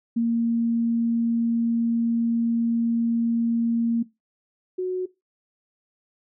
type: tone pair in turn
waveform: sine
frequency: 231.9 / 368.1 Hz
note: A#3 / F#4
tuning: -9 / -9 cents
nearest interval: minor sixth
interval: 800 cents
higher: second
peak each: -19 / -23 dBFS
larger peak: first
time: 0.16-4.03 / 4.78-5.06 s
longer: first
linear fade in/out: 10 ms
effects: noise-tail reverb RT60 0.2 s tail -18 dB re dry